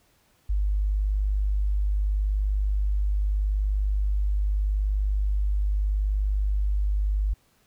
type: tone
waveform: sine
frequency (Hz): 50.4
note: G1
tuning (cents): +49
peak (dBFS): -21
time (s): 0.49-7.34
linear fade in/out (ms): 10
effects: pink hiss -64 dBFS RMS until 7.66 s